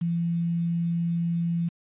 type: tone with quantisation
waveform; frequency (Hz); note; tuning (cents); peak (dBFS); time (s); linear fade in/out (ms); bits
sine; 169.6; E3; +50; -23; 0.01-1.69; 10; 8
effects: resampled to 8000 Hz